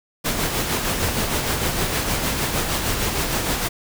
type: noise with tremolo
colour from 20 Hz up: pink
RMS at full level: -21 dBFS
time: 0.24-3.69 s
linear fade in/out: 20 ms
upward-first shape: sine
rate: 6.5 Hz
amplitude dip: 40%
effects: none